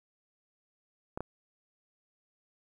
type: clicks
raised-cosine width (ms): 1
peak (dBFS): -22 / -21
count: 2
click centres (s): 1.175 / 1.206
effects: 10-bit